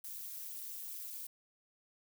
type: noise with amplitude modulation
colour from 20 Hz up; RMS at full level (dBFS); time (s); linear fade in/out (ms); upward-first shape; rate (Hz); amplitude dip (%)
violet; -41; 0.04-1.27; 5; sine; 210; 90
effects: none